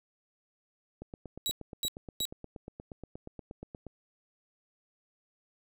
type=click train; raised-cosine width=2 ms; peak=-29 dBFS; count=25; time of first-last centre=1.02-3.867 s; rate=8.43 Hz
type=tone bursts; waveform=sawtooth; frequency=3875 Hz; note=B7; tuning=34 cents flat; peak=-27 dBFS; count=3; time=1.46-2.253 s; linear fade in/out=0 ms; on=51 ms; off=320 ms
effects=none